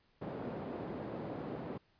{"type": "band-pass noise", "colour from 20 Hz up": "white", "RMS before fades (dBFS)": -42, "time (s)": [0.21, 1.78], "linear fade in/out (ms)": 10, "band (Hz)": [130, 450], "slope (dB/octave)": 12, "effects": ["pink hiss -72 dBFS RMS until 1.99 s", "resampled to 11025 Hz"]}